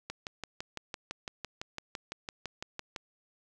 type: click train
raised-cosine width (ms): 0.2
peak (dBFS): -20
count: 18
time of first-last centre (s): 0.1-2.962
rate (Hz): 5.94
effects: none